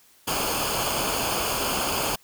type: noise with comb filter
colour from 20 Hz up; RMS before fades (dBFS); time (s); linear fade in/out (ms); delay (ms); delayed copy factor
pink; -26; 0.27-2.16; 10; 0.52; -0.7
effects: white hiss -57 dBFS RMS until 2.23 s